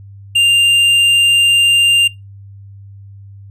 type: tone with tanh clipping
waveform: triangle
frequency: 2794 Hz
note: F7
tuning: in tune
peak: -9 dBFS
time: 0.35-2.08 s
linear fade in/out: 10 ms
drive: 11 dB
effects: noise-tail reverb RT60 0.2 s tail -21 dB re dry + added 99 Hz sine -33 dBFS peak until 3.5 s